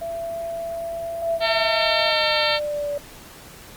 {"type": "tone", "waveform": "sine", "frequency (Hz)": 670, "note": "E5", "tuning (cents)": 28, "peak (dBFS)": -26, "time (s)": [0.01, 2.11], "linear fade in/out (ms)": 10}
{"type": "linear sweep", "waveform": "sine", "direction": "down", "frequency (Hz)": [670, 575], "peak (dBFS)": -23, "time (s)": [1.22, 2.98], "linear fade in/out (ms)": 5}
{"type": "harmonic tone", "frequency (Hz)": 452, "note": "A4", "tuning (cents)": 47, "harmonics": [2, 3, 4, 5, 6, 7, 8, 9, 10], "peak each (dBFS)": [-28, -28, -28, -28, -28, -28, -28, -28, -28], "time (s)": [1.4, 2.6], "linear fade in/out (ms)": 50}
{"effects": ["pink hiss -43 dBFS RMS until 3.76 s", "Opus 32 kbps"]}